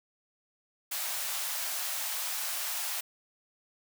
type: high-pass noise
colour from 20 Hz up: white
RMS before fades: -34 dBFS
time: 0.91-3.01 s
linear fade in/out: 10 ms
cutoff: 590 Hz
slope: 48 dB/octave
effects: none